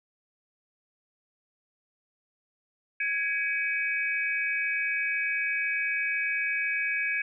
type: tone cluster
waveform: sine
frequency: 1660 / 2272 / 2526 Hz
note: G#6 / C#7 / D#7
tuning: -1 / +42 / +26 cents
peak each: -30 / -30 / -31 dBFS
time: 3-7.22 s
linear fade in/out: 5 ms
effects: none